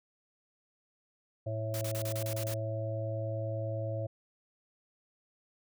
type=harmonic tone; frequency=110 Hz; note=A2; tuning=in tune; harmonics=1 / 3 / 5 / 6; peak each=-34 / -46 / -38 / -41 dBFS; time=1.46-4.07 s; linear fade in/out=10 ms
type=noise bursts; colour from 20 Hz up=white; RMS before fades=-41 dBFS; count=8; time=1.74-2.539 s; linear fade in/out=0 ms; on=71 ms; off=33 ms
effects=none